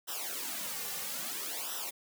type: noise with flanger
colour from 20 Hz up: white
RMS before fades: -38 dBFS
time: 0.07-1.91 s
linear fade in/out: 20 ms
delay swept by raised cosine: 0.44 to 3.14 ms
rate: 0.6 Hz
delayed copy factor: -0.9
effects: high-pass 200 Hz 12 dB/octave